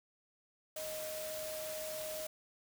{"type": "tone in noise", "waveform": "sine", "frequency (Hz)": 622.3, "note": "D#5", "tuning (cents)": 0, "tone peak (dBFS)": -41, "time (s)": [0.76, 2.27], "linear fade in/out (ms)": 5, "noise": "white", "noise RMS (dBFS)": -45, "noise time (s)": [0.76, 2.27], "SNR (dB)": 1, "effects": []}